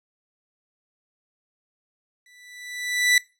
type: tone with exponential growth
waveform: sawtooth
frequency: 1975.5 Hz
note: B6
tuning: in tune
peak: -10 dBFS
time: 2.26-3.18 s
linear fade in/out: 2 ms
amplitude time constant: 200 ms
effects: noise-tail reverb RT60 0.3 s tail -22 dB re dry + low-pass 11000 Hz 12 dB/octave